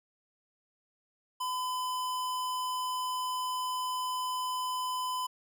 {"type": "tone", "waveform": "square", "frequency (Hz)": 1010, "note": "B5", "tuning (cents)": 39, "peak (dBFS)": -32, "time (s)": [1.4, 5.27], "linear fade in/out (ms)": 10, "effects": []}